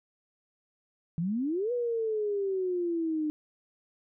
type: exponential two-way sweep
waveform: sine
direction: up then down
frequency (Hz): 158.3 to 493.2 to 301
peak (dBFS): -27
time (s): 1.18-3.3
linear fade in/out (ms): 0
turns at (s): 1.72
effects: none